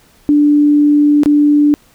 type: tone with dropouts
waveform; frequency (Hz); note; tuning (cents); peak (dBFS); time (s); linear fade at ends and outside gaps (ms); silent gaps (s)
sine; 293.7; D4; 0; -6; 0.29-1.74; 0; 1.234-1.259
effects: pink hiss -49 dBFS RMS until 1.94 s